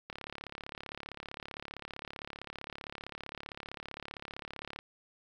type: click train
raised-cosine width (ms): 0.3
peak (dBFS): -25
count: 167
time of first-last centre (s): 0.1-4.789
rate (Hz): 35.4
effects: 10-bit